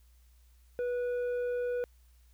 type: tone with tanh clipping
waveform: sine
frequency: 489.4 Hz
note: B4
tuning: 16 cents flat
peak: -31 dBFS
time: 0.79-1.84 s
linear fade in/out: 0 ms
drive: 6 dB
effects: added 60 Hz sine -58 dBFS peak until 2.33 s + white hiss -71 dBFS RMS until 2.33 s